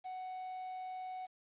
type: tone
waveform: triangle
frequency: 743 Hz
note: F#5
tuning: 7 cents sharp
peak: -39 dBFS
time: 0.04-1.27 s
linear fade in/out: 20 ms
effects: resampled to 8000 Hz + 11-bit